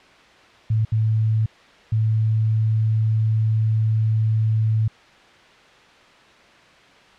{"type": "tone bursts at uneven times", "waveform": "sine", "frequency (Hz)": 110, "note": "A2", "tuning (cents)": 0, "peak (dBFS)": -16, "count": 3, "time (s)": [[0.7, 0.85], [0.92, 1.46], [1.92, 4.88]], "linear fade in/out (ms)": 5, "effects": ["white hiss -49 dBFS RMS until 7.18 s", "low-pass 3000 Hz 12 dB/octave"]}